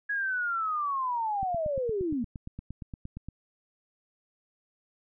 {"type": "linear sweep", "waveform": "sine", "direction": "down", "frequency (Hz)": [1675, 220], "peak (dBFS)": -27, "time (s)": [0.09, 2.24], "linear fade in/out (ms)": 10}
{"type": "click train", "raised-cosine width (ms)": 5, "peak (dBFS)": -26, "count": 17, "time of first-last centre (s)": [1.43, 3.286], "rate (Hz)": 8.62}
{"effects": []}